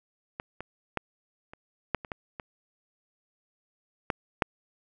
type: clicks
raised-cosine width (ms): 0.5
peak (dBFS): -19 / -22 / -13 / -29 / -10 / -25 / -19 / -22 / -11 / -7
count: 10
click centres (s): 0.399 / 0.606 / 0.973 / 1.535 / 1.947 / 2.048 / 2.118 / 2.398 / 4.102 / 4.422
effects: none